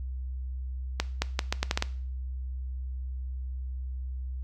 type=accelerating click train; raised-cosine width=0.2 ms; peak=-8 dBFS; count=8; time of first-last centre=1-1.824 s; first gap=220 ms; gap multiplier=0.78; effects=noise-tail reverb RT60 0.5 s tail -18 dB re dry + added 64 Hz sine -32 dBFS peak until 4.43 s